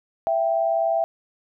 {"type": "tone pair together", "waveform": "sine", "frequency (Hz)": [664, 784], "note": ["E5", "G5"], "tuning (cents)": [12, 0], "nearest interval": "minor third", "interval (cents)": 288, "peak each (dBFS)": [-20, -24], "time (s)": [0.27, 1.04], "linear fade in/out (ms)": 0, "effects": []}